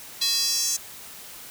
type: tone with high-pass filter sweep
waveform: square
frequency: 370.2 Hz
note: F#4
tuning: 1 cent sharp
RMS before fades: -24 dBFS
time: 0.21-0.77 s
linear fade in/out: 10 ms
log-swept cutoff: 4100 to 6500 Hz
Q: 4
effects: white hiss -42 dBFS RMS until 1.5 s